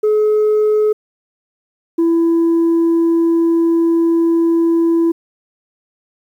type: tone pair in turn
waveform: sine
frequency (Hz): 426.1 / 333.4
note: G#4 / E4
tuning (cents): +44 / +20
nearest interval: major third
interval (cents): 424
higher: first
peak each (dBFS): -8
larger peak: neither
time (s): 0.03-0.93 / 1.98-5.12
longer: second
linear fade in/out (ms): 10
effects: tanh soft clip ceiling -9 dBFS + 8-bit